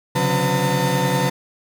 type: tone cluster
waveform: 35% pulse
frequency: 133.5 / 143.5 / 182 / 502 / 904 Hz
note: C3 / D3 / F#3 / B4 / A5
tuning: +35 / -40 / -28 / +28 / +47 cents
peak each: -22 dBFS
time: 0.15-1.3 s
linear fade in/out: 10 ms
effects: none